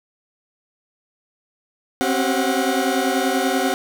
30% pulse tone cluster, 261 / 271.3 / 383.3 / 730 Hz, C4 / C#4 / G4 / F#5, -4 / -37 / -39 / -24 cents, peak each -21 dBFS, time 2.01-3.74 s, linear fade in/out 0 ms, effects none

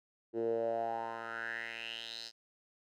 10% pulse tone with band-pass filter sweep, 114.6 Hz, A#2, 29 cents flat, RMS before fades -38 dBFS, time 0.33-2.32 s, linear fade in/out 50 ms, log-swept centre 370 to 4900 Hz, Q 5.6, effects none

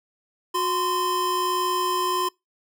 square tone pair together, 364.3 / 1031.6 Hz, F#4 / C6, -27 / -25 cents, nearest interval octave + tritone, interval 1802 cents, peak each -28 / -24 dBFS, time 0.54-2.29 s, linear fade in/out 10 ms, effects noise-tail reverb RT60 0.2 s tail -25 dB re dry

